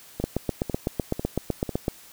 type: two click trains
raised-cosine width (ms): 2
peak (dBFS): -15 / -10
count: 4 / 14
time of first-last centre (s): 0.2-1.693 / 0.24-1.881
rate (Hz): 2.01 / 7.92
effects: white hiss -49 dBFS RMS until 2.12 s